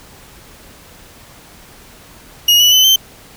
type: tone with pitch steps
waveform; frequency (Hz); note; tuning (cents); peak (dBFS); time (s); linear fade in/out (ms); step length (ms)
35% pulse; 2878 / 2952 / 3028 / 3106; F#7 / F#7 / F#7 / G7; -49 / -5 / +39 / -17; -5; 2.48-2.96; 5; 120
effects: pink hiss -41 dBFS RMS until 3.36 s